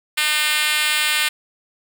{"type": "tone with high-pass filter", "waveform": "5% pulse", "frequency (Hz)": 302.9, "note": "D#4", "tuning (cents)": -46, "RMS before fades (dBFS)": -19, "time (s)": [0.17, 1.29], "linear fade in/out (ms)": 10, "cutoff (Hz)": 1900, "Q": 0.85, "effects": []}